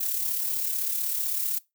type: noise with amplitude modulation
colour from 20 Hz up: violet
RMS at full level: -26 dBFS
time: 0-1.59 s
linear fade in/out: 10 ms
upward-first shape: sine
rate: 35.8 Hz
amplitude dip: 45%
effects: noise-tail reverb RT60 0.2 s tail -21 dB re dry